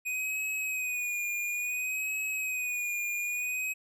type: tone with vibrato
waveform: square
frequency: 2489 Hz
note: D#7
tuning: in tune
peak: -31 dBFS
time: 0.05-3.74 s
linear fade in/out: 20 ms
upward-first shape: sine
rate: 0.58 Hz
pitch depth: 49 cents each way
effects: none